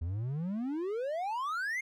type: exponential sweep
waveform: triangle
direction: up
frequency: 78.5 to 2169 Hz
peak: -30 dBFS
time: 0.01-1.81 s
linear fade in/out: 10 ms
effects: none